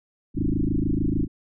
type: tone with frequency modulation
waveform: sine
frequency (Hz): 150.3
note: D3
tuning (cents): +40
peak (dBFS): -20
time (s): 0.34-1.28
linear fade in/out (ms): 50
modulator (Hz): 26.7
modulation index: 6.5
effects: none